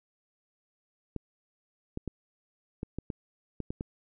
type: clicks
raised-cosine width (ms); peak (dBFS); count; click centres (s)
3; -21; 9; 1.163 / 1.974 / 2.077 / 2.831 / 2.986 / 3.102 / 3.603 / 3.705 / 3.809
effects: none